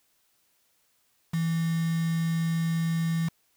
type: tone with quantisation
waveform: sine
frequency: 164.81 Hz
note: E3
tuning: in tune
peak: -24 dBFS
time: 1.33-3.29 s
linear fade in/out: 10 ms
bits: 6
effects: white hiss -69 dBFS RMS until 3.56 s